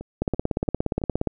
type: two click trains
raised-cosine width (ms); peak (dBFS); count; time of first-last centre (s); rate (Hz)
2; -22 / -9; 4 / 19; 0.01-1.017 / 0.22-1.273; 2.98 / 17.1
effects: none